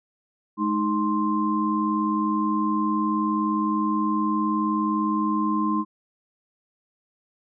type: tone cluster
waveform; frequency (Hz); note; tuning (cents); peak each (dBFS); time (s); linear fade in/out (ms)
sine; 212 / 311.3 / 1050; G#3 / D#4 / C6; +36 / +1 / +6; -25; 0.57-5.85; 50
effects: none